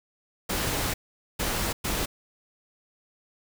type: noise bursts at uneven times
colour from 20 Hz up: pink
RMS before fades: -28 dBFS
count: 3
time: 0.49-0.94 / 1.39-1.73 / 1.84-2.06 s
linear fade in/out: 10 ms
effects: none